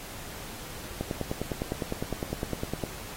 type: click train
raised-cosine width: 2 ms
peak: -16 dBFS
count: 19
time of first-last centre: 1.01-2.837 s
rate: 9.85 Hz
effects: pink hiss -42 dBFS RMS until 3.16 s + AAC 48 kbps